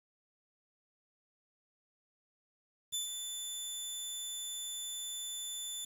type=tone with ADSR envelope; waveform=20% pulse; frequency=3511 Hz; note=A7; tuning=4 cents flat; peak=-27 dBFS; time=2.92-5.85 s; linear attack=24 ms; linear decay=130 ms; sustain=-6 dB; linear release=6 ms; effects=9-bit